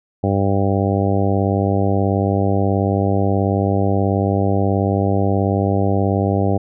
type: harmonic tone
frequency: 98.5 Hz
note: G2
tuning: 9 cents sharp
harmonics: 1 / 2 / 3 / 4 / 5 / 6 / 7 / 8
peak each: -18 / -21 / -23 / -24 / -25 / -26 / -26 / -27 dBFS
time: 0.23-6.58 s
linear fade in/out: 10 ms
effects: none